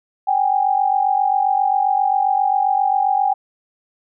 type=tone pair together; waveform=sine; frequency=769.5 / 817 Hz; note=G5 / G#5; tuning=-32 / -29 cents; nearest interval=minor second; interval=103 cents; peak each=-17 dBFS; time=0.27-3.34 s; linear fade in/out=10 ms; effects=none